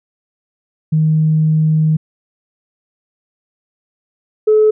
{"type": "tone pair in turn", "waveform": "sine", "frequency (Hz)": [156.4, 429.8], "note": ["D#3", "A4"], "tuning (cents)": [9, -41], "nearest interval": "octave + tritone", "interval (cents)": 1750, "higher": "second", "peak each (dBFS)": [-9, -6], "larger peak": "second", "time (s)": [[0.92, 1.97], [4.47, 4.71]], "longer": "first", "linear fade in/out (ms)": 10, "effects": ["tanh soft clip ceiling -3 dBFS"]}